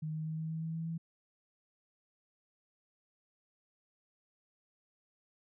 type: tone with pitch steps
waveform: sine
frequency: 155.56 / 156.82 / 158.1 / 159.38 / 160.67 / 161.98 / 163.29 / 164.62 Hz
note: D#3 / D#3 / D#3 / D#3 / E3 / E3 / E3 / E3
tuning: 0 / +14 / +28 / +42 / -44 / -30 / -16 / -2 cents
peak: -35 dBFS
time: 0.02-0.98 s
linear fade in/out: 10 ms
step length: 120 ms
effects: none